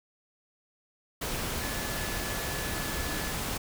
sine tone in noise, 1721 Hz, A6, 39 cents flat, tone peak -41 dBFS, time 1.61-3.32 s, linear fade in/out 10 ms, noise pink, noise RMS -33 dBFS, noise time 1.21-3.58 s, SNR -11 dB, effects none

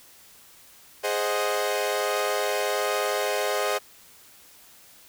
sawtooth chord, Ab dominant seventh, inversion none, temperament equal, 415.3 / 523.3 / 622.3 / 740 Hz, Ab4 / C5 / Eb5 / Gb5, 0 / 0 / 0 / 0 cents, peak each -25 / -25 / -25 / -29 dBFS, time 1.03-3.79 s, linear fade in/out 20 ms, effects white hiss -52 dBFS RMS until 5.08 s

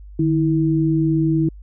sine tone pair together, 152.75 / 323.3 Hz, D#3 / E4, -32 / -34 cents, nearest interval octave + minor second, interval 1298 cents, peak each -18 / -17 dBFS, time 0.19-1.49 s, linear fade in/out 5 ms, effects added 50 Hz sine -36 dBFS peak until 1.62 s

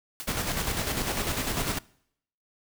white noise with exponential decay, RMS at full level -33 dBFS, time 0.2-0.33 s, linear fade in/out 0 ms, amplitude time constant 28 ms
pink noise with tremolo, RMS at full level -28 dBFS, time 0.27-1.79 s, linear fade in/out 10 ms, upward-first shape square, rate 10 Hz, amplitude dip 40%
effects noise-tail reverb RT60 0.7 s tail -23 dB re dry

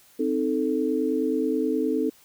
sine chord, A diminished, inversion first, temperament equal, 261.6 / 311.1 / 440 Hz, C4 / Eb4 / A4, 0 / 0 / 0 cents, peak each -26 dBFS, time 0.19-2.1 s, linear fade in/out 10 ms, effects white hiss -56 dBFS RMS until 2.24 s

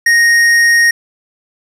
sine tone with hard clipping, 1864.7 Hz, A#6, in tune, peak -8 dBFS, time 0.06-0.91 s, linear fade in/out 5 ms, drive 10 dB, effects none

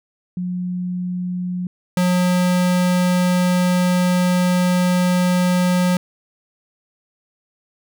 sine / square tone pair in turn, 180 / 180 Hz, F#3 / F#3, -47 / -47 cents, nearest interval unison, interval 0 cents, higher neither, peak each -21 / -15 dBFS, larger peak second, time 0.37-1.67 / 1.97-5.97 s, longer second, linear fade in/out 2 ms, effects none

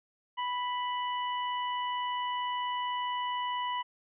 harmonic tone, 987.8 Hz, B5, in tune, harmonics 1 / 2 / 3, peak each -31 / -41 / -40 dBFS, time 0.37-3.83 s, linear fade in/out 20 ms, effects none

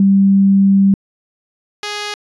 sine / 5% pulse tone pair in turn, 196 / 415.3 Hz, G3 / G#4, 0 / 0 cents, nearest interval octave + minor second, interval 1300 cents, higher second, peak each -7 / -10 dBFS, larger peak first, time 0-0.94 / 1.83-2.14 s, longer first, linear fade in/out 2 ms, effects resampled to 22050 Hz

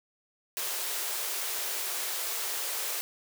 white high-pass noise, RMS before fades -33 dBFS, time 0.57-3.01 s, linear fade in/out 0 ms, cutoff 350 Hz, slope 96 dB/octave, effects none

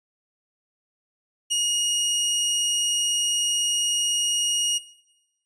20% pulse tone, 2874 Hz, F7, 49 cents sharp, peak -15 dBFS, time 1.5-4.79 s, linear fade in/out 20 ms, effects noise-tail reverb RT60 0.9 s tail -18 dB re dry + resampled to 24000 Hz

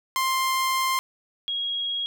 sawtooth / sine tone pair in turn, 1051 / 3294 Hz, C6 / G#7, +7 / -15 cents, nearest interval octave + minor sixth, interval 1978 cents, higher second, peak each -18 / -25 dBFS, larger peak first, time 0.16-0.99 / 1.48-2.06 s, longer first, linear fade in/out 0 ms, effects none

